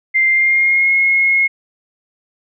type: tone with pitch glide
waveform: sine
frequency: 2093 to 2162 Hz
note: C7 to C#7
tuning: 0 to -44 cents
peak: -10 dBFS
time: 0.14-1.48 s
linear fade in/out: 20 ms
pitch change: +56 cents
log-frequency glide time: 0.27-0.92 s
effects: none